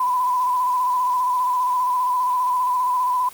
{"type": "tone with vibrato", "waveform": "sine", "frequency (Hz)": 1000, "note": "B5", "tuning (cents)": 21, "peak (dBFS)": -17, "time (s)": [0, 3.29], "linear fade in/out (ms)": 5, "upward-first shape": "square", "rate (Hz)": 15, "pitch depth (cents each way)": 27, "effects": ["white hiss -42 dBFS RMS until 3.33 s", "Opus 24 kbps"]}